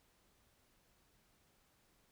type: silence
effects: pink hiss -73 dBFS RMS until 2.11 s